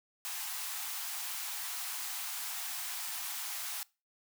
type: high-pass noise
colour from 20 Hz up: white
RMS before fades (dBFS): -39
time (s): 0.25-3.83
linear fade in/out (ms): 0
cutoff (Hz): 690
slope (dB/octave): 96
effects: noise-tail reverb RT60 0.3 s tail -23 dB re dry